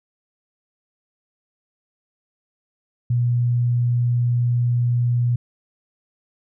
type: tone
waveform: sine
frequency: 121 Hz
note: B2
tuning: 35 cents flat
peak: -16 dBFS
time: 3.1-5.36 s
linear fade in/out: 5 ms
effects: none